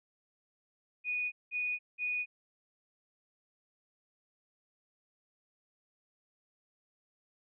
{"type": "tone bursts", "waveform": "sine", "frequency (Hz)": 2471, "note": "D#7", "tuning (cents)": -13, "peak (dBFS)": -31, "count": 3, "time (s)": [1.04, 2.26], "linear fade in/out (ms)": 50, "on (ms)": 280, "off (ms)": 190, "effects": []}